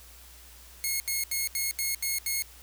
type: tone bursts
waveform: 5% pulse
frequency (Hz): 2169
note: C#7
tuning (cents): -38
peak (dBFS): -17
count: 7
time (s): 0.84-2.422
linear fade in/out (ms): 0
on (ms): 160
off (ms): 77
effects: added 60 Hz sine -52 dBFS peak until 2.62 s + white hiss -52 dBFS RMS until 2.62 s